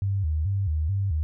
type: tone with vibrato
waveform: sine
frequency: 87.31 Hz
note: F2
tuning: in tune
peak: -22 dBFS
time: 0.02-1.23 s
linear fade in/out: 0 ms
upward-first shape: square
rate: 2.3 Hz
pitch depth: 210 cents each way
effects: none